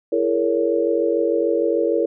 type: chord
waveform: sine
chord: A# half-diminished seventh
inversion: second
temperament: just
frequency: 335.6 / 419.5 / 466.2 / 559.4 Hz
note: E4 / G#4 / A#4 / C#5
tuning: +31 / +17 / 0 / +16 cents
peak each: -22 / -24 / -20 / -23 dBFS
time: 0.12-2.06 s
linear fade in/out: 5 ms
effects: none